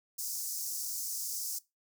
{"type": "high-pass noise", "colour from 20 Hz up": "pink", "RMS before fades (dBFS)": -37, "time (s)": [0.18, 1.59], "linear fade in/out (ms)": 10, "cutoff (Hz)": 5200, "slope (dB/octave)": 48, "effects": ["noise-tail reverb RT60 0.2 s tail -19 dB re dry"]}